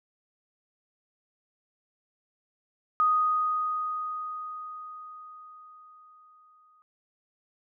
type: tone with exponential decay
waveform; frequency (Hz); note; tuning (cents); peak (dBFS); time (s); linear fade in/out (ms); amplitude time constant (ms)
sine; 1244.5; D#6; 0; -19; 3-6.82; 0; 830
effects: none